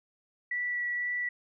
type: tone with vibrato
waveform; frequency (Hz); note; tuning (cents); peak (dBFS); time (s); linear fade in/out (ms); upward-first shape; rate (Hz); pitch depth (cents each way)
sine; 1952; B6; -21; -29; 0.51-1.29; 5; sine; 2; 9
effects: none